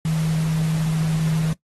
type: tone in noise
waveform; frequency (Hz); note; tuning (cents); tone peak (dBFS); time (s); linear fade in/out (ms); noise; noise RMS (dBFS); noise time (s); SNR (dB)
sine; 159.3; D#3; +41; -18; 0.05-1.53; 2; pink; -35; 0.05-1.53; +14
effects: noise-tail reverb RT60 0.1 s tail -18 dB re dry + AAC 32 kbps